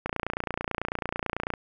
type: click train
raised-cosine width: 0.5 ms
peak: -13 dBFS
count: 44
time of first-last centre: 0.06-1.538 s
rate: 29.1 Hz
effects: none